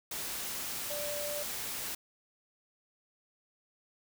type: tone in noise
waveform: sine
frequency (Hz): 587.3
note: D5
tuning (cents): 0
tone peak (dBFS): -37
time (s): 0.9-1.43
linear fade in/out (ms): 5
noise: white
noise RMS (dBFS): -38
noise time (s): 0.11-1.95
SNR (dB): -2
effects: none